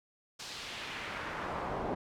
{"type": "noise with band-pass filter sweep", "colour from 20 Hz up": "brown", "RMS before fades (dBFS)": -39, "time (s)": [0.39, 1.95], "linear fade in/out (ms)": 10, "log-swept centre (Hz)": [5400, 610], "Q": 1.3, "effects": []}